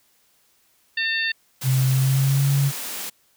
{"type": "harmonic tone", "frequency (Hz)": 902, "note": "A5", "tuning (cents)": 43, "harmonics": [2, 3, 4, 5], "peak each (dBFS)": [-23, -27, -29, -31], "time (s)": [0.97, 1.32], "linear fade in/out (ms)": 5}
{"type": "high-pass noise", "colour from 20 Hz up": "white", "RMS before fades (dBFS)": -31, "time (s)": [1.61, 3.1], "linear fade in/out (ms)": 10, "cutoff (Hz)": 170, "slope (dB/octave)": 96}
{"type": "tone with pitch glide", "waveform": "sine", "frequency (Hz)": [130.81, 139.39], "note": ["C3", "C#3"], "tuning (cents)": [0, 10], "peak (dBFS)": -16, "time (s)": [1.63, 2.72], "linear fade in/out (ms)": 50, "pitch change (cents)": 110, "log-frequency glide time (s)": [1.9, 2.48]}
{"effects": ["white hiss -62 dBFS RMS until 3.36 s"]}